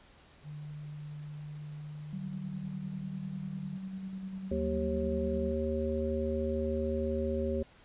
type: tone with pitch glide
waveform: sine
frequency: 148.9 to 150.37 Hz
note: D3 to D3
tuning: +24 to +41 cents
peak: -40 dBFS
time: 0.43-3.79 s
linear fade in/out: 50 ms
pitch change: +17 cents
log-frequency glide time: 1.41-2.25 s
type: tone with tremolo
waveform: sine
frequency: 190 Hz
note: F#3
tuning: 46 cents sharp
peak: -36 dBFS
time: 2.13-5.52 s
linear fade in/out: 0 ms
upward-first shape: square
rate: 10 Hz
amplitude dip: 35%
type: harmonic tone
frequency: 77.78 Hz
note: D#2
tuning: in tune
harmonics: 1 / 3 / 5 / 7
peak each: -35 / -35 / -35 / -35 dBFS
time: 4.51-7.63 s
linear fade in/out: 5 ms
effects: pink hiss -59 dBFS RMS until 7.84 s + resampled to 8000 Hz